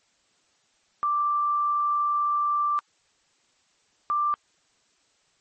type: tone pair in turn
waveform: sine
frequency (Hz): 1176 / 1181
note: D6 / D6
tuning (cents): +2 / +9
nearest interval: unison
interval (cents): 7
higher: second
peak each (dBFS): -21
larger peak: neither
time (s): 1.03-2.79 / 4.1-4.34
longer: first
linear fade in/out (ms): 0
effects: white hiss -66 dBFS RMS until 5.4 s + MP3 32 kbps